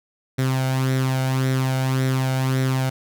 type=tone with flanger; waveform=sawtooth; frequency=131.2 Hz; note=C3; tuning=5 cents sharp; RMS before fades=-21 dBFS; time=0.38-2.9 s; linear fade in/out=10 ms; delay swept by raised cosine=0.52 to 1.38 ms; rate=1.8 Hz; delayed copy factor=+0.55; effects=none